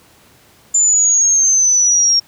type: exponential sweep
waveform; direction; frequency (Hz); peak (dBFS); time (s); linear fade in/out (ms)
sine; down; 7150 to 5540; -9; 0.74-2.2; 10
effects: pink hiss -48 dBFS RMS until 2.27 s + high-pass 80 Hz 12 dB/octave